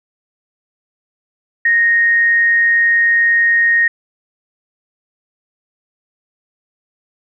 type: tone with amplitude modulation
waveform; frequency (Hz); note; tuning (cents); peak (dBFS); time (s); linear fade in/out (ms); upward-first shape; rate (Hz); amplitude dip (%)
sine; 1861; A#6; -3; -8; 1.65-3.88; 5; sine; 189; 25
effects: none